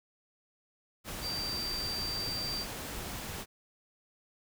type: tone in noise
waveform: sine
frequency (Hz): 4686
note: D8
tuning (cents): -5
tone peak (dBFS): -34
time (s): 1.21-2.66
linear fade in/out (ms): 50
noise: pink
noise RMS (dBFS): -40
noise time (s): 1.04-3.46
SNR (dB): +3
effects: none